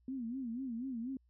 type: tone with vibrato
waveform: sine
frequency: 246.9 Hz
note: B3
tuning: in tune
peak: -37 dBFS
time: 0.08-1.17 s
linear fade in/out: 2 ms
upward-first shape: sine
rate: 4.1 Hz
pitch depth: 160 cents each way
effects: added 60 Hz sine -67 dBFS peak until 1.29 s